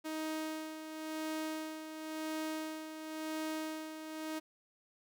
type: tone with tremolo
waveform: sawtooth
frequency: 313.7 Hz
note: D#4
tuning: 14 cents sharp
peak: -32 dBFS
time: 0.04-4.4 s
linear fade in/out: 20 ms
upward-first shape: sine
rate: 0.95 Hz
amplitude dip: 60%
effects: none